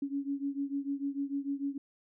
sine beating tone pair, 277.2 / 283.9 Hz, C#4 / C#4, 0 / +41 cents, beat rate 6.7 Hz, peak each -34 / -36 dBFS, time 0.02-1.78 s, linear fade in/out 5 ms, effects none

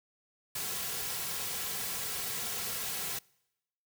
white noise with comb filter, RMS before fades -36 dBFS, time 0.55-3.19 s, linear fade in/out 5 ms, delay 3.3 ms, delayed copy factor -0.55, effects noise-tail reverb RT60 0.9 s tail -26 dB re dry

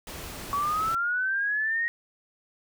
pink noise, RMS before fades -39 dBFS, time 0.07-0.95 s, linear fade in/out 2 ms
sine linear sweep, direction up, 1120 to 1884 Hz, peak -24 dBFS, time 0.53-1.88 s, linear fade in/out 0 ms
effects none

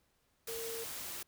sine tone in noise, 457.7 Hz, A#4, 32 cents flat, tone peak -41 dBFS, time 0.48-0.84 s, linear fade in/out 5 ms, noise white, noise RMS -43 dBFS, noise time 0.47-1.23 s, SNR -1 dB, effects pink hiss -75 dBFS RMS until 1.27 s

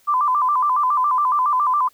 sine tone with vibrato, 1093 Hz, C#6, 25 cents flat, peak -15 dBFS, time 0.07-1.89 s, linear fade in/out 20 ms, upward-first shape square, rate 7.2 Hz, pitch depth 130 cents each way, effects white hiss -57 dBFS RMS until 1.93 s

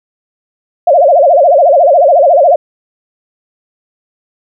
sine tone with vibrato, 622.3 Hz, D#5, in tune, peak -3 dBFS, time 0.87-2.56 s, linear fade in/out 5 ms, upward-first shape sine, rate 14 Hz, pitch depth 250 cents each way, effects none

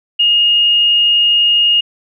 sine tone, 2852 Hz, F7, 36 cents sharp, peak -8 dBFS, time 0.19-1.81 s, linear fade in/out 10 ms, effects none

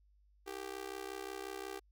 sawtooth tone with amplitude modulation, 392 Hz, G4, in tune, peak -34 dBFS, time 0.46-1.8 s, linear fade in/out 20 ms, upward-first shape sine, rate 65.6 Hz, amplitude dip 95%, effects added 50 Hz sine -65 dBFS peak until 1.91 s

